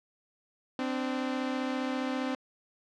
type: tone pair together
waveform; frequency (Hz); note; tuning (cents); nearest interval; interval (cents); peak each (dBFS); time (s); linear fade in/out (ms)
sawtooth; 258.7 / 293.7; C4 / D4; -19 / 0; major second; 219; -27 / -32; 0.79-2.35; 2
effects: low-pass 4000 Hz 12 dB/octave